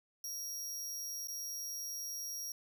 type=tone with dropouts; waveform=sawtooth; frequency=5650 Hz; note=F8; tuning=19 cents sharp; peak=-37 dBFS; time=0.24-2.52 s; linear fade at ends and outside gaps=2 ms; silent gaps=1.273-1.283 s; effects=none